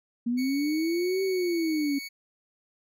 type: linear two-way sweep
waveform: sine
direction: up then down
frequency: 232.9 to 387.4 to 273.7 Hz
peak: -24 dBFS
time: 0.26-1.99 s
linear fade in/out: 10 ms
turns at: 1.23 s
type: tone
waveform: 25% pulse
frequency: 2227 Hz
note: C#7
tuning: 7 cents sharp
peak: -32 dBFS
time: 0.37-2.09 s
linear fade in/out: 20 ms
effects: none